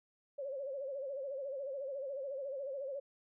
sine tone with vibrato, 547 Hz, C#5, 23 cents flat, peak -38 dBFS, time 0.38-3 s, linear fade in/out 10 ms, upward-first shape sine, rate 14 Hz, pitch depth 92 cents each way, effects none

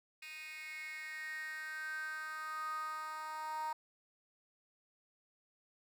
10% pulse tone with high-pass filter sweep, 311.1 Hz, D#4, in tune, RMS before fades -43 dBFS, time 0.22-3.73 s, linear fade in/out 5 ms, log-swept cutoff 2600 to 920 Hz, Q 7.9, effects none

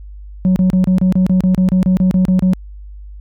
sine tone bursts, 185 Hz, F#3, in tune, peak -6 dBFS, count 15, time 0.45-2.534 s, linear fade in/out 0 ms, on 110 ms, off 31 ms, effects tanh soft clip ceiling -8 dBFS + added 50 Hz sine -30 dBFS peak until 3.2 s

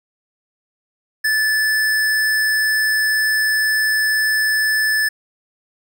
sine tone with hard clipping, 1743 Hz, A6, 17 cents flat, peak -16 dBFS, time 1.24-5.09 s, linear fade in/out 10 ms, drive 18 dB, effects none

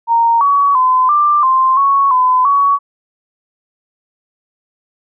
sine tone with pitch steps, 927 / 1129 / 1021 / 1184 / 1046 / 1109 / 1013 / 1124 Hz, A#5 / C#6 / C6 / D6 / C6 / C#6 / B5 / C#6, -10 / +31 / -43 / +14 / -1 / 0 / +44 / +24 cents, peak -8 dBFS, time 0.07-2.79 s, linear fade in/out 50 ms, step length 340 ms, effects none

